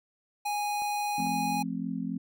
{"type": "tone", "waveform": "square", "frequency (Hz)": 827, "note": "G#5", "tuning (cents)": -8, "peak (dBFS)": -29, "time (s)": [0.45, 1.63], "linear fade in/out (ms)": 10}
{"type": "clicks", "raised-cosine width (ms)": 1, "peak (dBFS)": -34, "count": 3, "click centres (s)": [0.82, 1.202, 1.265]}
{"type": "chord", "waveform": "sine", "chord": "F major", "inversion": "none", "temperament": "just", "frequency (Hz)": [174.61, 218.3, 261.9], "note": ["F3", "A3", "C4"], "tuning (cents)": [0, -13, 2], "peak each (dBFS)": [-35, -35, -34], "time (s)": [1.18, 2.18], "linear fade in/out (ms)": 5}
{"effects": []}